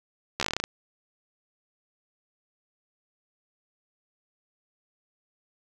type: slowing click train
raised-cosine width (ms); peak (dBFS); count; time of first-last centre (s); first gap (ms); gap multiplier
0.2; -9; 11; 0.4-0.639; 13; 1.13
effects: none